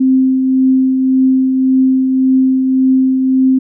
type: tone with tremolo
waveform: sine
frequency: 261.6 Hz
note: C4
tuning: in tune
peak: -6 dBFS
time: 0-3.59 s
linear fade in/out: 10 ms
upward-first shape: triangle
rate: 1.8 Hz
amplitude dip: 40%
effects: none